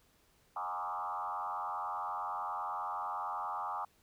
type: tone with frequency modulation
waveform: sine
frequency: 1007 Hz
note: B5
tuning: 33 cents sharp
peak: -35 dBFS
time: 0.56-3.85 s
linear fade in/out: 5 ms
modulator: 89.4 Hz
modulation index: 3
effects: pink hiss -69 dBFS RMS until 4.02 s